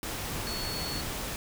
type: tone in noise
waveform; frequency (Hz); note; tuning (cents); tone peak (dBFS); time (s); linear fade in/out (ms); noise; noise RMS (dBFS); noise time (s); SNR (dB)
sine; 4401; C#8; -13; -36; 0.47-1.01; 0; pink; -35; 0.03-1.36; -4
effects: none